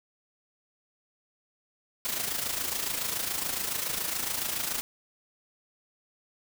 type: noise with amplitude modulation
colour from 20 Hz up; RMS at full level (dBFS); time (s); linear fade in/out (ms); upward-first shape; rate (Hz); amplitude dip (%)
white; -29; 2.05-4.81; 0; sine; 27.1; 60
effects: none